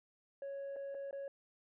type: tone with dropouts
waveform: sine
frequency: 554.4 Hz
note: C#5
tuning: in tune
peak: -38 dBFS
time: 0.42-1.28 s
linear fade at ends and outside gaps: 2 ms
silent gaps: 0.761-0.765 / 0.945-0.949 / 1.11-1.128 s
effects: tanh soft clip ceiling -40 dBFS